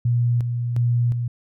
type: tone with tremolo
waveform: sine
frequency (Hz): 120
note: B2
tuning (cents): -49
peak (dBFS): -16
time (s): 0.05-1.28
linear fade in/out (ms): 5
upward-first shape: square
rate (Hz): 1.4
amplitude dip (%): 45
effects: none